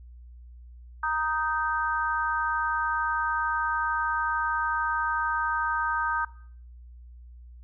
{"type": "chord", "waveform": "sine", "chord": "Eb major", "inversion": "second", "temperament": "just", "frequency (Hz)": [933.4, 1244.5, 1555.6], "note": ["Bb5", "Eb6", "G6"], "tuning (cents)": [2, 0, -14], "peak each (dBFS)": -29, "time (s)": [1.03, 6.25], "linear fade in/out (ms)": 5, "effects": ["noise-tail reverb RT60 0.6 s tail -21 dB re dry", "added 60 Hz sine -44 dBFS peak until 7.63 s"]}